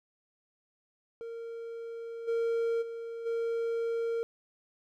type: tone with level steps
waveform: triangle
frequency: 461.4 Hz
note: A#4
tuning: 18 cents flat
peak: -36 / -25 / -35 / -27 dBFS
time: 1.21-4.23 s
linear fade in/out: 0 ms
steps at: 2.27 / 2.81 / 3.25 s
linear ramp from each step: 20 ms
effects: none